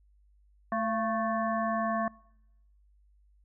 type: harmonic tone with a mistuned harmonic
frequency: 220 Hz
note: A3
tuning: in tune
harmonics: 1 / 3 / 5 / 7 / 8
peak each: -33 / -31 / -32 / -45 / -39 dBFS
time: 0.72-2.08 s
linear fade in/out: 2 ms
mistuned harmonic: 3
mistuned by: +55 cents
effects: noise-tail reverb RT60 0.9 s tail -26 dB re dry + added 50 Hz sine -60 dBFS peak until 3.44 s